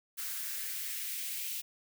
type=noise with high-pass filter sweep; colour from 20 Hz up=blue; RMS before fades=-38 dBFS; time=0.17-1.62 s; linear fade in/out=20 ms; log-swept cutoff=1400 to 2600 Hz; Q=2.2; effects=none